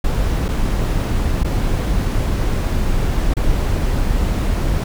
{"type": "noise with dropouts", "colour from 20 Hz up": "brown", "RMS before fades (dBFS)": -17, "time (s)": [0.04, 4.84], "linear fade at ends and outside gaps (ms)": 5, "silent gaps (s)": [[0.483, 0.487], [1.435, 1.445], [3.338, 3.367]], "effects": []}